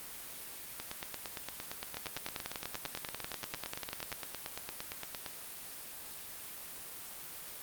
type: two click trains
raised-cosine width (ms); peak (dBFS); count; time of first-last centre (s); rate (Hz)
0.2; -19 / -21; 23 / 40; 1.97-4.127 / 0.8-5.262; 10.2 / 8.74
effects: white hiss -46 dBFS RMS until 7.62 s + Opus 32 kbps